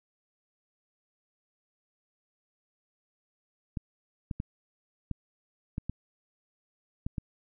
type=clicks; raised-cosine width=5 ms; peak=-20 dBFS; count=8; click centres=3.772 / 4.312 / 4.401 / 5.113 / 5.781 / 5.896 / 7.065 / 7.182 s; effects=none